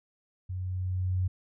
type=tone with level ramp; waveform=sine; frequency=92.1 Hz; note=F#2; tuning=7 cents flat; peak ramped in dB=-32 to -24 dBFS; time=0.49-1.28 s; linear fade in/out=10 ms; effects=none